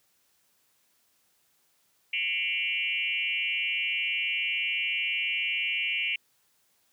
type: tone with frequency modulation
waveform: sine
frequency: 2553 Hz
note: D#7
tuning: 44 cents sharp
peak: -26 dBFS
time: 2.13-6.16 s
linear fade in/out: 5 ms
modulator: 160 Hz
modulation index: 2.4
effects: white hiss -69 dBFS RMS until 6.92 s + high-pass 60 Hz 12 dB/octave